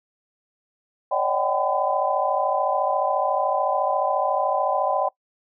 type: tone cluster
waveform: sine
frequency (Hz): 561 / 616 / 754 / 788 / 1010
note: C#5 / D#5 / F#5 / G5 / B5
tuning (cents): +21 / -17 / +32 / +9 / +39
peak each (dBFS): -26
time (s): 1.11-5.09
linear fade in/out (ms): 10
effects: noise-tail reverb RT60 0.1 s tail -22 dB re dry